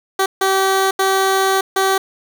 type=tone bursts at uneven times; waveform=15% pulse; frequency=385 Hz; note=G4; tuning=31 cents flat; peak=-7 dBFS; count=4; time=0.19-0.26 / 0.41-0.91 / 0.99-1.61 / 1.76-1.98 s; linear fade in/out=5 ms; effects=7-bit